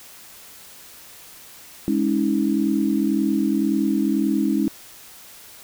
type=chord; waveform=sine; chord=Ab suspended fourth; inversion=none; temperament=equal with one note detuned; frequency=207.7 / 277.2 / 319.1 Hz; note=Ab3 / Db4 / Eb4; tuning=0 / 0 / +44 cents; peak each=-22 dBFS; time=1.88-4.68 s; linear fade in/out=0 ms; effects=white hiss -44 dBFS RMS until 5.63 s